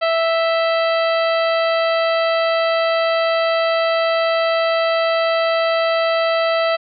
harmonic tone with a mistuned harmonic, 659 Hz, E5, 1 cent flat, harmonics 1 / 2 / 3 / 4 / 5 / 6 / 7, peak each -16 / -22 / -26 / -28 / -30 / -32 / -33 dBFS, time 0.01-6.77 s, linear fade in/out 20 ms, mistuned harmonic 5, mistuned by -60 cents, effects none

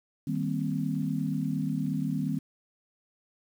sine chord, C minor seventh, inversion first, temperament equal, 155.56 / 196 / 233.1 / 261.6 Hz, Eb3 / G3 / Bb3 / C4, 0 / 0 / 0 / 0 cents, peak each -31 / -33 / -35 / -32 dBFS, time 0.27-2.39 s, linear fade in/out 5 ms, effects 9-bit

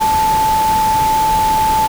sine tone in noise, 875 Hz, A5, 10 cents flat, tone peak -11 dBFS, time 0-1.88 s, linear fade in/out 20 ms, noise pink, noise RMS -23 dBFS, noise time 0-1.88 s, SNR +9 dB, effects none

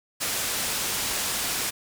white low-pass noise, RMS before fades -28 dBFS, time 0.2-1.71 s, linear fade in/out 20 ms, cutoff 11000 Hz, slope 12 dB/octave, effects none

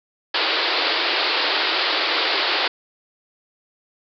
white band-pass noise, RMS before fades -21 dBFS, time 0.34-2.68 s, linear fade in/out 5 ms, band 300 to 4800 Hz, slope 96 dB/octave, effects none

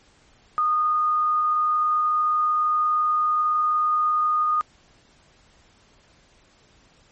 sine tone, 1230 Hz, D#6, 20 cents flat, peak -18 dBFS, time 0.58-4.61 s, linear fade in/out 0 ms, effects pink hiss -57 dBFS RMS until 7.11 s + MP3 32 kbps

